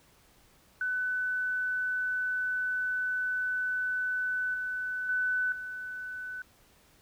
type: tone with level steps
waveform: sine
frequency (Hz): 1500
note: F#6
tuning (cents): +23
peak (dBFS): -28 / -31 / -26 / -36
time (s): 0.81-6.42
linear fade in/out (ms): 2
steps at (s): 4.54 / 5.09 / 5.52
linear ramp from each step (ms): 2
effects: pink hiss -62 dBFS RMS until 7.01 s